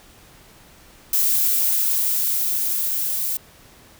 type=noise with level ramp; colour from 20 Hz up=violet; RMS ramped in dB=-18 to -24 dBFS; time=1.13-3.37 s; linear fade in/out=2 ms; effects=pink hiss -49 dBFS RMS until 3.99 s